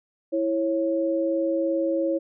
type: tone pair together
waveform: sine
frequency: 329.6 / 547.5 Hz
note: E4 / C#5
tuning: 0 / -22 cents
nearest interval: major sixth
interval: 878 cents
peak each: -24 dBFS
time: 0.32-2.19 s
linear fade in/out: 20 ms
effects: none